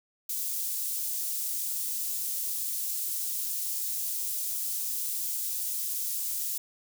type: high-pass noise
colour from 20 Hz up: white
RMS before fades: -32 dBFS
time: 0.29-6.58 s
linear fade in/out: 5 ms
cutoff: 7100 Hz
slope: 12 dB/octave
effects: none